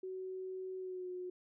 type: tone with pitch glide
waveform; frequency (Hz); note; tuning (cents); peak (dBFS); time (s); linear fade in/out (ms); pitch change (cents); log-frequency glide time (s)
sine; 374.5 to 363; F#4 to F#4; +21 to -33; -40; 0.03-1.3; 5; -54; 0.78-1.09
effects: none